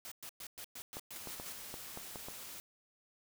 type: noise bursts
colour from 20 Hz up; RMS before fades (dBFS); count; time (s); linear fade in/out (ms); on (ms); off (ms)
white; -47; 9; 0.05-1.524; 0; 66; 110
type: clicks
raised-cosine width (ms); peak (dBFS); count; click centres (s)
1; -30; 7; 0.969 / 1.273 / 1.399 / 1.741 / 1.974 / 2.158 / 2.285
type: noise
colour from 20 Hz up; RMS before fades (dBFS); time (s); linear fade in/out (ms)
white; -48; 1.16-2.6; 0
effects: none